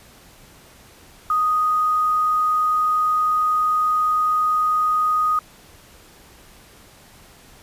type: tone with quantisation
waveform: sine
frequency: 1244.5 Hz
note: D#6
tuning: in tune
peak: -16 dBFS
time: 1.3-5.39 s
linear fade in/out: 2 ms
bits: 7
effects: pink hiss -48 dBFS RMS until 7.62 s + resampled to 32000 Hz